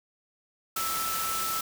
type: tone in noise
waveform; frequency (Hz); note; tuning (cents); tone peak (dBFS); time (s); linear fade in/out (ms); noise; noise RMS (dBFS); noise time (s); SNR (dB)
sine; 1318.5; E6; 0; -31; 0.76-1.61; 5; white; -32; 0.76-1.61; -2
effects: none